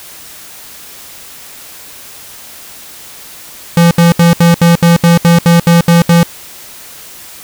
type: tone bursts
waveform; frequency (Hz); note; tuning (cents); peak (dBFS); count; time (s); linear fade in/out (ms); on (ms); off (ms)
square; 170; F3; -46; -4; 12; 3.77-6.231; 2; 140; 71
effects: white hiss -32 dBFS RMS until 7.43 s